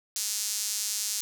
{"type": "tone with high-pass filter", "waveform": "sawtooth", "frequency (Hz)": 210, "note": "G#3", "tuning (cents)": 19, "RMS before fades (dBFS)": -31, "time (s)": [0.16, 1.21], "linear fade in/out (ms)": 0, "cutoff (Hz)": 6100, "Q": 1.7, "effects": []}